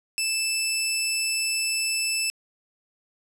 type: tone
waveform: 15% pulse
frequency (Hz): 2637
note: E7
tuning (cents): 0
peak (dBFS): -16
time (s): 0.18-2.3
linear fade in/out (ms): 0
effects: low-pass 12000 Hz 12 dB/octave